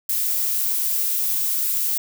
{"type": "noise", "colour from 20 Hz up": "violet", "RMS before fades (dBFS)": -22, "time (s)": [0.09, 1.98], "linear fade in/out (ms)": 5, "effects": []}